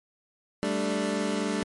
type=chord; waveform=25% pulse; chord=G suspended second; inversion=none; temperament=equal; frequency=196 / 220 / 293.7 Hz; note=G3 / A3 / D4; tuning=0 / 0 / 0 cents; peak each=-27 dBFS; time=0.63-1.63 s; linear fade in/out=0 ms; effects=MP3 48 kbps